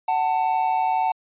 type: tone pair together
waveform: triangle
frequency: 748 / 889.5 Hz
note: F#5 / A5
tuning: +19 / +19 cents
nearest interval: minor third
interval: 300 cents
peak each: -20 dBFS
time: 0.08-1.12 s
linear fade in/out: 5 ms
effects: resampled to 8000 Hz